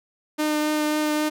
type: tone with vibrato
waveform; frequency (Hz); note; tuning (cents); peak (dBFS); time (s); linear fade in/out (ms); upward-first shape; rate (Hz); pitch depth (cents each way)
sawtooth; 303.4; D#4; -44; -17; 0.38-1.3; 20; triangle; 3.7; 12
effects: none